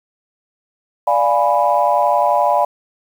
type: chord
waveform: sine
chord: D diminished seventh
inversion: none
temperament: equal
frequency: 587.3 / 698.5 / 830.6 / 987.8 Hz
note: D5 / F5 / Ab5 / Cb6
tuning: 0 / 0 / 0 / 0 cents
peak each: -17 dBFS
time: 1.07-2.65 s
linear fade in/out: 5 ms
effects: tanh soft clip ceiling -1 dBFS + 7-bit